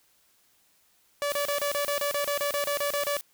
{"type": "tone bursts", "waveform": "sawtooth", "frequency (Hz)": 576, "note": "D5", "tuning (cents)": -34, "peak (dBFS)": -22, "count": 15, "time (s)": [1.22, 3.168], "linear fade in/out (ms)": 0, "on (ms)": 100, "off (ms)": 32}
{"type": "noise", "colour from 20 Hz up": "blue", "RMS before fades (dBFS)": -37, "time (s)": [1.3, 3.21], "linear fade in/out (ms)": 0}
{"effects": ["white hiss -65 dBFS RMS until 3.33 s"]}